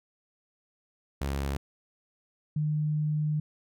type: tone pair in turn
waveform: sawtooth / sine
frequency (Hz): 69.3 / 151.67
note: C#2 / D#3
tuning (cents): 0 / -44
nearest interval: octave + major second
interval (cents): 1356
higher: second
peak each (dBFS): -25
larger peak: neither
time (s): 1.21-1.57 / 2.56-3.4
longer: second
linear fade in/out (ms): 5
effects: none